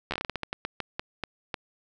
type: slowing click train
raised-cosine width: 0.3 ms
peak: -14 dBFS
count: 16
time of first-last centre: 0.11-1.542 s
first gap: 12 ms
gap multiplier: 1.26
effects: none